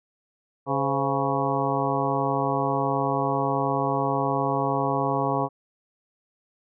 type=harmonic tone with a mistuned harmonic; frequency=138.59 Hz; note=C#3; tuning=in tune; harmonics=1 / 2 / 3 / 4 / 5 / 6 / 7 / 8; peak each=-30 / -30 / -30 / -30 / -30 / -30 / -30 / -30 dBFS; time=0.66-5.49 s; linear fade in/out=50 ms; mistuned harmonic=4; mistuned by=-93 cents; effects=none